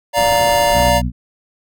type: chord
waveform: square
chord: Bb major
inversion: first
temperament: just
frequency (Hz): 582.7 / 699.2 / 932.3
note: D5 / F5 / Bb5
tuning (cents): -14 / +2 / 0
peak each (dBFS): -16 / -18 / -17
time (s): 0.13-1.02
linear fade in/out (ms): 50
type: low-pass noise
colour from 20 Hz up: pink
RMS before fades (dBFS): -27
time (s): 0.16-0.91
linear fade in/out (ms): 20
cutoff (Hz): 1400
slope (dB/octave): 12
type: harmonic tone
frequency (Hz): 60.9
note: B1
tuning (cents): -24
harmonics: 1 / 2 / 3 / 4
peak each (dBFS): -19 / -22 / -24 / -25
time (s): 0.72-1.12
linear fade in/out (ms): 50
effects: none